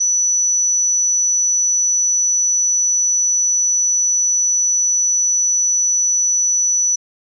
sine tone, 5940 Hz, F#8, 6 cents sharp, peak -13 dBFS, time 0-6.96 s, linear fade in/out 10 ms, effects none

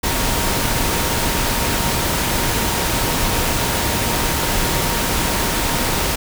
sine tone in noise, 932.3 Hz, A#5, in tune, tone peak -29 dBFS, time 0.03-6.16 s, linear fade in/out 10 ms, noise pink, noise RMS -19 dBFS, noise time 0.03-6.16 s, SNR -13 dB, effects none

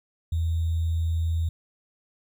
sine tone with sample-and-hold, 82.41 Hz, E2, in tune, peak -22 dBFS, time 0.32-1.49 s, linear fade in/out 5 ms, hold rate 3675 Hz, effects none

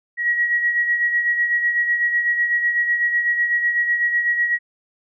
sine beating tone pair, 1908 / 1916 Hz, A#6 / A#6, +40 / +47 cents, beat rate 8 Hz, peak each -17 / -26 dBFS, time 0.17-4.59 s, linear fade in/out 50 ms, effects none

